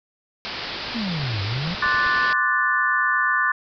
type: low-pass noise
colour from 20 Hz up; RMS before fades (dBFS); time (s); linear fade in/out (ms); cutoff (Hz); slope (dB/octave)
white; -31; 0.45-2.33; 0; 5100; 96
type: exponential two-way sweep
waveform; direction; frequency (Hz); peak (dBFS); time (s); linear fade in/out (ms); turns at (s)
triangle; down then up; 246.9 to 94.6 to 189.8; -22; 0.94-1.75; 20; 1.42
type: clicks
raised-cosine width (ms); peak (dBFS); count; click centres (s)
5; -27; 11; 1.197 / 1.236 / 1.342 / 1.525 / 1.564 / 1.676 / 1.708 / 1.748 / 1.862 / 1.946 / 2.065
type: chord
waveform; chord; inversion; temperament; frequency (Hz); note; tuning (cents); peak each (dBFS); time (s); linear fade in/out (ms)
sine; D dominant seventh; third; equal; 1046.5 / 1174.7 / 1480 / 1760; C6 / D6 / F#6 / A6; 0 / 0 / 0 / 0; -26 / -24 / -23 / -21; 1.82-3.52; 5
effects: none